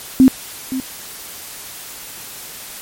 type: tone with echo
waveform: sine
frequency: 261 Hz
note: C4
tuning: 4 cents flat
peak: -4 dBFS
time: 0.2-0.28 s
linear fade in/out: 0 ms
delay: 520 ms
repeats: 1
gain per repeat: -14 dB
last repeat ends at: 0.8 s
effects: white hiss -33 dBFS RMS until 2.81 s + MP3 64 kbps